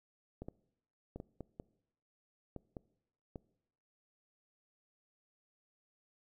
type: clicks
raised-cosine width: 2 ms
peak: -30 dBFS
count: 9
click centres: 0.42 / 0.485 / 1.16 / 1.201 / 1.407 / 1.599 / 2.563 / 2.768 / 3.358 s
effects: noise-tail reverb RT60 0.8 s tail -22 dB re dry